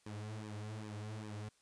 sawtooth tone with flanger, 106.6 Hz, G#2, 46 cents sharp, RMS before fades -45 dBFS, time 0.06-1.49 s, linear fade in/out 5 ms, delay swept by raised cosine 1.4 to 6.2 ms, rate 2.5 Hz, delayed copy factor -0.95, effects white hiss -72 dBFS RMS until 1.61 s + resampled to 22050 Hz

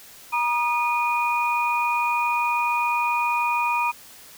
sine tone cluster, 953 / 1226 / 2457 Hz, A#5 / D#6 / D#7, +38 / -26 / -22 cents, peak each -22 / -28 / -25 dBFS, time 0.32-3.92 s, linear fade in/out 20 ms, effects white hiss -46 dBFS RMS until 4.37 s

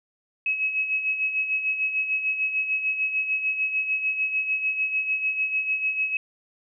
sine tone with tremolo, 2565 Hz, E7, 48 cents flat, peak -20 dBFS, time 0.46-6.17 s, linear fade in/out 2 ms, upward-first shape sine, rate 6.7 Hz, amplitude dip 60%, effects none

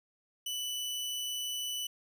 sawtooth tone, 2978 Hz, F#7, 11 cents sharp, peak -31 dBFS, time 0.46-1.87 s, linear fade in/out 5 ms, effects none

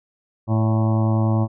harmonic tone with a mistuned harmonic, 110 Hz, A2, in tune, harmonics 1 / 2 / 3 / 5 / 6 / 7 / 8 / 9 / 10, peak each -17 / -23 / -27 / -31 / -33 / -34 / -35 / -36 / -37 dBFS, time 0.47-1.48 s, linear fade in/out 50 ms, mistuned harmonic 5, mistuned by +33 cents, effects none

